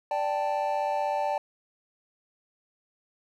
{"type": "chord", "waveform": "triangle", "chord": "D suspended fourth", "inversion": "none", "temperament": "equal", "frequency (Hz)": [587.3, 784, 880], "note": ["D5", "G5", "A5"], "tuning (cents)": [0, 0, 0], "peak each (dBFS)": -28, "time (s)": [0.11, 1.38], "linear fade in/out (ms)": 2, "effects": []}